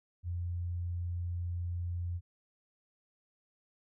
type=tone; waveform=sine; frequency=87.31 Hz; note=F2; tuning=in tune; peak=-33 dBFS; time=0.23-2.21 s; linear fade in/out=50 ms; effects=none